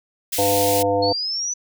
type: high-pass noise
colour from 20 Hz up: white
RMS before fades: -24 dBFS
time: 0.32-0.83 s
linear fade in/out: 10 ms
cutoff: 2200 Hz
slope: 24 dB/octave
type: harmonic tone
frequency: 100 Hz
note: G2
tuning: 35 cents sharp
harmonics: 1 / 3 / 5 / 7 / 9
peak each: -29 / -26 / -19 / -22 / -27 dBFS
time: 0.38-1.13 s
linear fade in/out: 10 ms
type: linear sweep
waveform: sine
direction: up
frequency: 4286 to 6030 Hz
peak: -22 dBFS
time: 1.02-1.54 s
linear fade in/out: 10 ms
effects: none